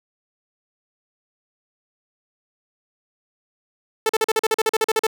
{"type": "tone bursts", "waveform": "sawtooth", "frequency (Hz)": 440, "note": "A4", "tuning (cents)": 0, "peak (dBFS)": -12, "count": 14, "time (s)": [4.06, 5.068], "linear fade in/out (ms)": 2, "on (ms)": 33, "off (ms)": 42, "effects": []}